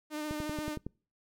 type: tone with vibrato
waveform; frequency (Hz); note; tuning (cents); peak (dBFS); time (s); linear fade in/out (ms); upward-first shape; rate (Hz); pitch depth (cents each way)
sawtooth; 302.9; D#4; -46; -31; 0.1-0.78; 50; triangle; 14; 28
type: click train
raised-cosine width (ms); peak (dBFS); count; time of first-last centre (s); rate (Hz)
3; -24; 7; 0.31-0.866; 10.8
effects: noise-tail reverb RT60 0.4 s tail -26 dB re dry